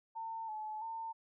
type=tone with vibrato; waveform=sine; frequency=880 Hz; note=A5; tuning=in tune; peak=-39 dBFS; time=0.15-1.13 s; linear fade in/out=20 ms; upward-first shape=square; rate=1.5 Hz; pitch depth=39 cents each way; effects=none